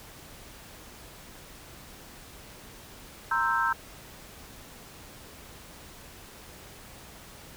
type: chord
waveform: sine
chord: C dominant seventh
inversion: third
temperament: equal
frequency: 932.3 / 1046.5 / 1318.5 / 1568 Hz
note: Bb5 / C6 / E6 / G6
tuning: 0 / 0 / 0 / 0 cents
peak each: -29 / -32 / -28 / -28 dBFS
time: 3.31-3.73 s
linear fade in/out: 5 ms
effects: pink hiss -48 dBFS RMS until 7.56 s